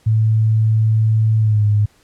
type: tone with pitch glide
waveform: sine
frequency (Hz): 110 to 104.49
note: A2 to G#2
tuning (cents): 0 to +11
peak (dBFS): -11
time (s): 0.06-1.86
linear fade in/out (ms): 10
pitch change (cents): -89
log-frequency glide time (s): 1.39-1.64
effects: pink hiss -55 dBFS RMS until 2.03 s + low-pass 11000 Hz 12 dB/octave